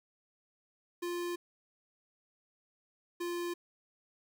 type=tone pair in turn; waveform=square; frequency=349.2 / 347.8 Hz; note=F4 / F4; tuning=0 / -7 cents; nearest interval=unison; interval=7 cents; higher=first; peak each=-35 / -35 dBFS; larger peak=neither; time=1.02-1.36 / 3.2-3.54 s; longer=neither; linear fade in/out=10 ms; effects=11-bit